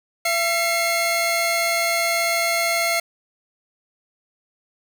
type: tone pair together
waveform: sawtooth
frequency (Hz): 676.9 / 2149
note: E5 / C7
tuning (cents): +46 / +46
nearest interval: octave + minor sixth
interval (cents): 2000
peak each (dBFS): -18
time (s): 0.25-3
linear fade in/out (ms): 5
effects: none